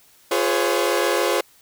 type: chord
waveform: sawtooth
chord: C# dominant seventh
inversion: first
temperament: equal with one note detuned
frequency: 349.2 / 415.3 / 506.9 / 554.4 Hz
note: E#4 / G#4 / B4 / C#5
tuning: 0 / 0 / +45 / 0 cents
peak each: -20 dBFS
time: 0.31-1.41 s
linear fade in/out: 5 ms
effects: white hiss -54 dBFS RMS until 1.61 s